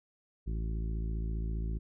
harmonic tone, 55 Hz, A1, in tune, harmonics 1 / 2 / 3 / 4 / 5 / 6 / 7, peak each -32 / -42 / -42 / -49 / -52 / -51 / -53 dBFS, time 0.46-1.79 s, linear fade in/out 20 ms, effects none

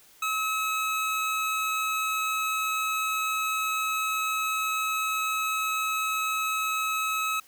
25% pulse tone, 1286 Hz, E6, 43 cents flat, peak -22 dBFS, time 0.22-7.4 s, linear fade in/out 5 ms, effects white hiss -56 dBFS RMS until 7.47 s

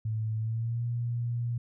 sine tone with pitch glide, 109.8 to 119.05 Hz, A2 to A#2, -3 to +37 cents, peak -28 dBFS, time 0.05-1.58 s, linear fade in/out 5 ms, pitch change +140 cents, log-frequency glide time 0.38-0.84 s, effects none

